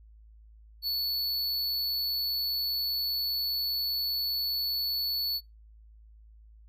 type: tone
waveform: square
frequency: 4435 Hz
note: C#8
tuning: in tune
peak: -28 dBFS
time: 0.82-5.41 s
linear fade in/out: 50 ms
effects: noise-tail reverb RT60 0.2 s tail -25 dB re dry + added 54 Hz sine -51 dBFS peak until 6.68 s